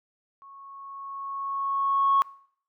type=tone with level ramp; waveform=sine; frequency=1101 Hz; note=C#6; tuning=12 cents flat; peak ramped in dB=-46 to -16 dBFS; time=0.42-2.22 s; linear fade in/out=0 ms; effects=noise-tail reverb RT60 0.6 s tail -23 dB re dry + tanh soft clip ceiling -13 dBFS